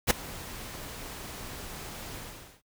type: noise with ADSR envelope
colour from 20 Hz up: pink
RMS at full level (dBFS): -19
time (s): 0.07-2.62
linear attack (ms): 36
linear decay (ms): 8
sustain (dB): -22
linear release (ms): 450
effects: noise-tail reverb RT60 0.1 s tail -24 dB re dry